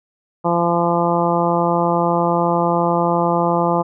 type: harmonic tone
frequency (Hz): 171.5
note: F3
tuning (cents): -31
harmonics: 1 / 2 / 3 / 4 / 5 / 6 / 7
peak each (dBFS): -21 / -22 / -21 / -22 / -21 / -23 / -26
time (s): 0.44-3.83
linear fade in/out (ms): 20
effects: none